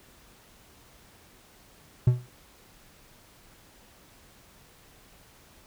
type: tone with exponential decay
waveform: triangle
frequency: 123.47 Hz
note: B2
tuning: in tune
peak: -11 dBFS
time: 2.07-2.27 s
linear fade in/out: 5 ms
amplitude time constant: 42 ms
effects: pink hiss -56 dBFS RMS until 5.66 s